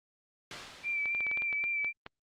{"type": "noise with exponential decay", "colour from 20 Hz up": "white", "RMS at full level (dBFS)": -37, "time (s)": [0.51, 1.76], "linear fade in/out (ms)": 1, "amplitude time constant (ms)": 270}
{"type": "tone with vibrato", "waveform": "sine", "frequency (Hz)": 2338, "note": "D7", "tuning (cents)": -8, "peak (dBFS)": -29, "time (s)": [0.83, 1.93], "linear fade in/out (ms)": 50, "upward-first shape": "sine", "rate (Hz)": 3.8, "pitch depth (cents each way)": 30}
{"type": "clicks", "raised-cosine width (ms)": 0.3, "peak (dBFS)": -25, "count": 11, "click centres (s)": [1.057, 1.149, 1.206, 1.267, 1.314, 1.374, 1.421, 1.528, 1.64, 1.846, 2.064]}
{"effects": ["low-pass 4000 Hz 12 dB/octave", "Opus 48 kbps"]}